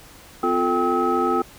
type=tone cluster; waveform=sine; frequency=255.9 / 352.2 / 440.4 / 787 / 1285 Hz; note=C4 / F4 / A4 / G5 / E6; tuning=-38 / +15 / +2 / +7 / -45 cents; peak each=-25 / -22 / -25 / -24 / -22 dBFS; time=0.43-1.42 s; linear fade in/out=5 ms; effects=tanh soft clip ceiling -10 dBFS + pink hiss -46 dBFS RMS until 1.58 s